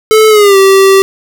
square tone with pitch glide, 435.3 to 387.8 Hz, A4 to G4, -19 to -19 cents, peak -3 dBFS, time 0.11-1.02 s, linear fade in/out 0 ms, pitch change -200 cents, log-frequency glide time 0.29-0.57 s, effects none

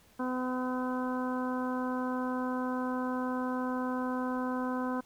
harmonic tone, 253.7 Hz, B3, 47 cents sharp, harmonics 1 / 2 / 3 / 4 / 5 / 6, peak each -32 / -38 / -42 / -38 / -44 / -44 dBFS, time 0.19-5.01 s, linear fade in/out 10 ms, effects pink hiss -62 dBFS RMS until 5.05 s

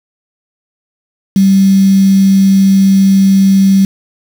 sine tone with quantisation, 193.9 Hz, G3, 19 cents flat, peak -4 dBFS, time 1.36-3.85 s, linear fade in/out 2 ms, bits 4, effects none

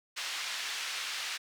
pink band-pass noise, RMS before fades -37 dBFS, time 0.16-1.38 s, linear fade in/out 20 ms, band 1900 to 5400 Hz, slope 12 dB/octave, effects none

